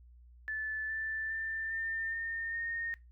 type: tone with pitch steps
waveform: sine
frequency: 1745 / 1764.3 / 1783.7 / 1803.4 / 1823.3 / 1843.4 Hz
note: A6 / A6 / A6 / A6 / A#6 / A#6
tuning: -15 / +4 / +23 / +42 / -39 / -20 cents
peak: -34 dBFS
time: 0.48-2.94 s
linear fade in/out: 0 ms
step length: 410 ms
effects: noise-tail reverb RT60 0.2 s tail -20 dB re dry + added 60 Hz sine -54 dBFS peak until 3.11 s